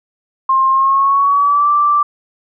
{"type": "tone with pitch glide", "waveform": "sine", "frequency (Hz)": [1062, 1171.6], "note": ["C6", "D6"], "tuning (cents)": [25, -5], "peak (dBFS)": -9, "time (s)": [0.49, 2.03], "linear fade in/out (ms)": 5, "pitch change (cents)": 170, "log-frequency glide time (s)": [0.7, 1.7], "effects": []}